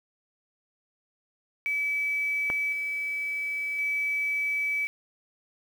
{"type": "tone with tremolo", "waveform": "sine", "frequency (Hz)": 2294, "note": "D7", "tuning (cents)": -41, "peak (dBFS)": -25, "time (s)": [1.66, 4.87], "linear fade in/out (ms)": 0, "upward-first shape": "square", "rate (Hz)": 0.47, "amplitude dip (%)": 30}
{"type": "click", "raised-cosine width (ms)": 0.5, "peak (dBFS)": -16, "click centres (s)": 2.501}
{"effects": ["8-bit"]}